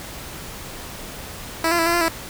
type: tone with pitch steps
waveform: 10% pulse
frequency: 327.3 / 343.5 / 329.6 / 340.4 / 345.7 / 328.9 Hz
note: E4 / F4 / E4 / F4 / F4 / E4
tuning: -12 / -29 / 0 / -44 / -18 / -4 cents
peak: -9 dBFS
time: 1.64-2.084 s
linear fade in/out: 2 ms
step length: 74 ms
effects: pink hiss -35 dBFS RMS until 2.29 s